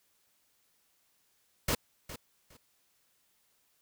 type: noise with echo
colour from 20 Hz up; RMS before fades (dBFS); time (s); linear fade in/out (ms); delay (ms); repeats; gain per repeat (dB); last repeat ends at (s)
pink; -29; 1.68-1.75; 5; 410; 2; -14; 2.57
effects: white hiss -72 dBFS RMS until 3.81 s